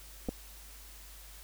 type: clicks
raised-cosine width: 2 ms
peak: -21 dBFS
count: 2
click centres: 0.287 / 0.291 s
effects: added 50 Hz sine -51 dBFS peak until 1.43 s + white hiss -53 dBFS RMS until 1.43 s